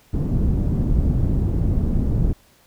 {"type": "low-pass noise", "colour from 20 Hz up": "pink", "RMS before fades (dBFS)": -19, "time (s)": [0.13, 2.33], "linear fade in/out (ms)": 10, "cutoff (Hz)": 200, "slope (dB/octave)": 12, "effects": ["pink hiss -55 dBFS RMS until 2.66 s"]}